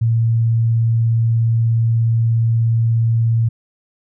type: tone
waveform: sine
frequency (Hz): 114.6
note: A#2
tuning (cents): -29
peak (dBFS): -12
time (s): 0.01-3.49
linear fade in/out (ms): 10
effects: none